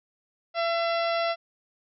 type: harmonic tone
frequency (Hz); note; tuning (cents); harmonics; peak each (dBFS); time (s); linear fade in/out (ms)
674; E5; +38; 1 / 2 / 3 / 4 / 5 / 6 / 7 / 8; -25 / -31 / -35 / -37 / -39 / -41 / -42 / -43; 0.54-1.36; 50
effects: none